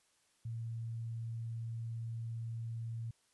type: tone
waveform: sine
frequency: 114.7 Hz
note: A#2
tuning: 28 cents flat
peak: -38 dBFS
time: 0.45-3.11 s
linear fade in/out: 5 ms
effects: white hiss -73 dBFS RMS until 3.33 s + resampled to 24000 Hz